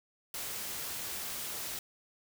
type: noise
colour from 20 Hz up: white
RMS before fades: -39 dBFS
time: 0.34-1.79 s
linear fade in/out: 2 ms
effects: none